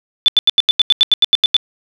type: tone bursts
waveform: sine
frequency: 3500 Hz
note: A7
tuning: 10 cents flat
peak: -6 dBFS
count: 13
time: 0.26-1.566 s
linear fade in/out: 0 ms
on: 22 ms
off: 85 ms
effects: none